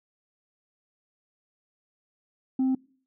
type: tone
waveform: sine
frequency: 261.6 Hz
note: C4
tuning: in tune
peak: -19 dBFS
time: 2.59-2.75 s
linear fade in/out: 5 ms
effects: noise-tail reverb RT60 0.5 s tail -26 dB re dry + tanh soft clip ceiling -20 dBFS